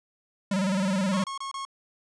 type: tone with vibrato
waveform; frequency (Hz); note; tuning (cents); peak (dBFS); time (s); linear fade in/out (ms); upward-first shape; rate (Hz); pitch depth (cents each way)
square; 192.4; G3; -32; -24; 0.51-1.24; 5; square; 19; 78
type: tone bursts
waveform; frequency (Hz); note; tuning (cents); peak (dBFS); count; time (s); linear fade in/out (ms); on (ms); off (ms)
45% pulse; 1091; C#6; -28; -32; 4; 1.13-1.651; 2; 110; 27
effects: resampled to 22050 Hz